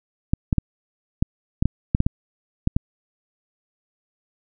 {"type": "clicks", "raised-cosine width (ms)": 5, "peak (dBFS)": -5, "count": 11, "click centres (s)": [0.335, 0.528, 0.583, 1.225, 1.625, 1.656, 1.949, 2.004, 2.065, 2.674, 2.765], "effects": []}